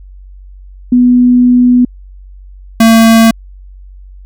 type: tone pair in turn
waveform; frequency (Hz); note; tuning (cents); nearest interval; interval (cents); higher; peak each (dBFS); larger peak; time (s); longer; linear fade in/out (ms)
sine / square; 246.9 / 226.1; B3 / A3; 0 / +47; major second; 153; first; -3; neither; 0.92-1.85 / 2.8-3.31; first; 5
effects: added 47 Hz sine -30 dBFS peak until 4.25 s